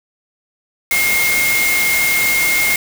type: tone in noise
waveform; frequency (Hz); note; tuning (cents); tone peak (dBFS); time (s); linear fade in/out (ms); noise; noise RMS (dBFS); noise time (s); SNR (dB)
sine; 2139; C7; +38; -14; 0.91-2.76; 2; white; -19; 0.91-2.76; +2
effects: none